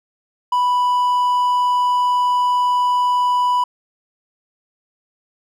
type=tone; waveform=triangle; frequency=987.8 Hz; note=B5; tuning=in tune; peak=-12 dBFS; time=0.52-3.64 s; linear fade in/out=5 ms; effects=none